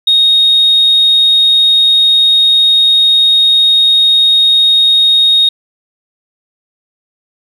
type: tone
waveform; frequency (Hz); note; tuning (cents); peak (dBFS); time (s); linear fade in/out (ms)
sine; 3729; A#7; 0; -4; 0.07-5.49; 5
effects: tanh soft clip ceiling -1 dBFS + 7-bit